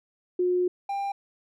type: tone pair in turn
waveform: sine / triangle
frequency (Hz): 360 / 795.9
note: F#4 / G5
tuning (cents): -47 / +26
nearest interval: octave + major second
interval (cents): 1373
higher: second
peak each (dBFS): -21 / -25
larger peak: first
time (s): 0.39-0.68 / 0.89-1.12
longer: first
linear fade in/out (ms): 5
effects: none